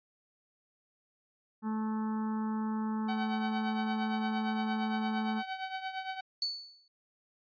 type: harmonic tone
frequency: 217.8 Hz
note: A3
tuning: 17 cents flat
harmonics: 1 / 2 / 4 / 5 / 6 / 7 / 8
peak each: -31 / -47 / -42 / -47 / -49 / -56 / -58 dBFS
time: 1.62-5.43 s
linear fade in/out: 50 ms
type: tone with tremolo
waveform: sawtooth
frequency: 760 Hz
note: F#5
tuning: 46 cents sharp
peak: -29 dBFS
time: 3.08-6.21 s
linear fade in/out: 10 ms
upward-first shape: triangle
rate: 8.7 Hz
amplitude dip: 75%
type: tone with exponential decay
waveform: sine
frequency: 4461 Hz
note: C#8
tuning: 10 cents sharp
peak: -27 dBFS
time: 6.42-6.88 s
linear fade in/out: 2 ms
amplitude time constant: 100 ms
effects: resampled to 11025 Hz